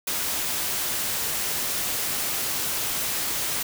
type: noise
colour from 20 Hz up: white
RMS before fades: -27 dBFS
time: 0.07-3.63 s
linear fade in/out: 5 ms
effects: none